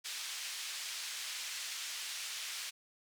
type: band-pass noise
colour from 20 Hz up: pink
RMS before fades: -42 dBFS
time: 0.04-2.71 s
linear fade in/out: 20 ms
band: 2600 to 7900 Hz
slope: 12 dB/octave
effects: none